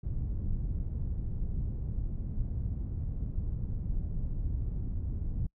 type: low-pass noise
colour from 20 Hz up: pink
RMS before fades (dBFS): -33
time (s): 0.03-5.47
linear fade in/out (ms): 5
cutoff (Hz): 120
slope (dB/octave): 12
effects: noise-tail reverb RT60 0.1 s tail -26 dB re dry